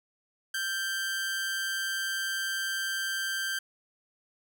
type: tone with amplitude modulation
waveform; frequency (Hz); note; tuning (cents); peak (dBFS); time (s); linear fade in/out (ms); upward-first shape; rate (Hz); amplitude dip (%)
sawtooth; 1570; G6; +2; -24; 0.54-3.59; 5; sine; 180; 45
effects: none